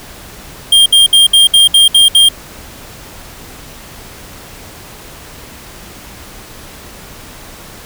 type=tone bursts; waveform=square; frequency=3204 Hz; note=G7; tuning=37 cents sharp; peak=-4 dBFS; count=8; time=0.72-2.288 s; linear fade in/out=5 ms; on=140 ms; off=64 ms; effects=pink hiss -33 dBFS RMS until 7.85 s